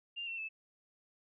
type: tone with pitch steps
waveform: sine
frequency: 2794 / 2707 / 2622 Hz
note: F7 / E7 / E7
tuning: 0 / +45 / -10 cents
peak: -38 dBFS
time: 0.16-0.49 s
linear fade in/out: 20 ms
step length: 110 ms
effects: none